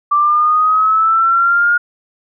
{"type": "linear sweep", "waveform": "sine", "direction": "up", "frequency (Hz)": [1168, 1429], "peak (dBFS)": -9, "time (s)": [0.11, 1.78], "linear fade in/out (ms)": 10, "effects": []}